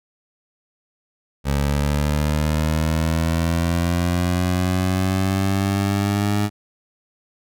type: linear sweep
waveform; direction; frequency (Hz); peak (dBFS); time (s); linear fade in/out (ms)
20% pulse; up; 69.7 to 103.83; -13; 1.44-6.5; 50
effects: none